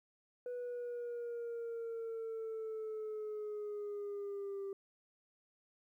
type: linear sweep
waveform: sine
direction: down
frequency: 492.8 to 392 Hz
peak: -37 dBFS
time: 0.46-4.73 s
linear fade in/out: 2 ms
effects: tanh soft clip ceiling -38 dBFS + 13-bit